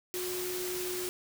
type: tone in noise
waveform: sine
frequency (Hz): 362.9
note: F#4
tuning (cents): -34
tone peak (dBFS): -35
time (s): 0.14-1.09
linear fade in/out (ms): 0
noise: white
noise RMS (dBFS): -38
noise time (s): 0.14-1.09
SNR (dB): 0
effects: none